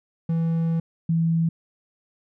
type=tone pair in turn; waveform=triangle / sine; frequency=164.81 / 164.81 Hz; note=E3 / E3; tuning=0 / 0 cents; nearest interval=unison; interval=0 cents; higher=neither; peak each=-18 dBFS; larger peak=neither; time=0.29-0.8 / 1.09-1.49 s; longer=first; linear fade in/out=5 ms; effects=none